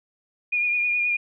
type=tone with vibrato; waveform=sine; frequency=2434 Hz; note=D#7; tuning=39 cents flat; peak=-20 dBFS; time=0.52-1.17 s; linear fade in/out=10 ms; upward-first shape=triangle; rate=9.5 Hz; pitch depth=30 cents each way; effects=none